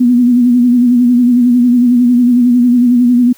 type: tone with vibrato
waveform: sine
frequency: 244.3 Hz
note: B3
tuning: 19 cents flat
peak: -5 dBFS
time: 0-3.33 s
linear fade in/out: 10 ms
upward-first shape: sine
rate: 11 Hz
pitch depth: 48 cents each way
effects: white hiss -44 dBFS RMS until 3.37 s